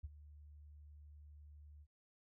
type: tone with ADSR envelope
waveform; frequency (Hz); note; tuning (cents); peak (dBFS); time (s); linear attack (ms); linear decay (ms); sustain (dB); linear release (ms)
sine; 74; D2; +14; -40; 0.03-1.87; 16; 29; -15; 54
effects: none